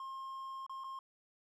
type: tone with dropouts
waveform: triangle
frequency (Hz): 1067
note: C6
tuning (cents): +34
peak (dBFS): -40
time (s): 0-0.99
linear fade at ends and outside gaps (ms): 2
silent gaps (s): 0.665-0.695 / 0.838-0.842
effects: none